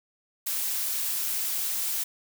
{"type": "noise", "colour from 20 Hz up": "blue", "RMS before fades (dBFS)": -29, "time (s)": [0.46, 2.04], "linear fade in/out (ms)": 10, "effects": []}